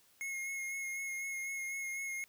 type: tone with vibrato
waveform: square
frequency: 2160 Hz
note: C#7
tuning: 45 cents flat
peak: -38 dBFS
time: 0.21-2.24 s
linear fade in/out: 0 ms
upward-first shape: sine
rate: 4 Hz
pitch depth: 19 cents each way
effects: white hiss -67 dBFS RMS until 2.28 s